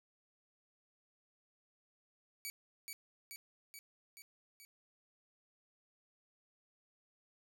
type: tone with echo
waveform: 10% pulse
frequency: 2277 Hz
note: C#7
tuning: 46 cents sharp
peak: -32 dBFS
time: 2.45-2.5 s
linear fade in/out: 0 ms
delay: 430 ms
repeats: 5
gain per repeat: -3 dB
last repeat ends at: 4.65 s
effects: none